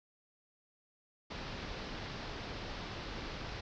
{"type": "low-pass noise", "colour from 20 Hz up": "pink", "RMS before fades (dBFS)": -43, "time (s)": [1.3, 3.61], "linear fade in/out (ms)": 10, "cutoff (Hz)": 5300, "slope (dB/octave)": 48, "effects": []}